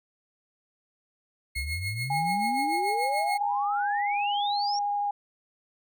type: tone with tremolo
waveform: 35% pulse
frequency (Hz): 2162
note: C#7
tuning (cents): -44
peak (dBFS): -27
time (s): 1.55-3.38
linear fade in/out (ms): 10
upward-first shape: triangle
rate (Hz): 6.9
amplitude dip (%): 80
type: exponential sweep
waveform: sine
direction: up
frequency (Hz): 64.7 to 5700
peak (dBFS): -31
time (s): 1.56-4.79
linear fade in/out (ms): 5
type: tone with vibrato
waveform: sine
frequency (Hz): 817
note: G#5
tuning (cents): -29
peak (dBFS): -25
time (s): 2.1-5.11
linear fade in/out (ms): 5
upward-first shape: triangle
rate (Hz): 12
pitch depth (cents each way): 8
effects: none